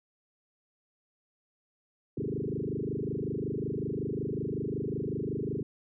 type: tone with frequency modulation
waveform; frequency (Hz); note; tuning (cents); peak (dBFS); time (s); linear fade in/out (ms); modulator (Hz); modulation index
sine; 271.6; C#4; -35; -30; 2.17-5.63; 5; 25.4; 6.6
effects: none